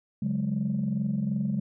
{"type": "chord", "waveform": "sine", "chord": "C# suspended fourth", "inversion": "none", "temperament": "equal with one note detuned", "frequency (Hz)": [141.26, 185, 207.7], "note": ["C#3", "F#3", "G#3"], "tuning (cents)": [33, 0, 0], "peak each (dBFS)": [-30, -30, -27], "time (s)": [0.22, 1.6], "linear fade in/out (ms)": 5, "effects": ["tanh soft clip ceiling -19 dBFS"]}